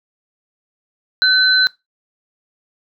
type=tone pair together; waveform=sine; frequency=1519 / 4055 Hz; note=F#6 / B7; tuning=+45 / +45 cents; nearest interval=octave + perfect fourth; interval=1700 cents; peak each=-13 dBFS; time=1.22-1.67 s; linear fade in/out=0 ms; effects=noise-tail reverb RT60 0.2 s tail -21 dB re dry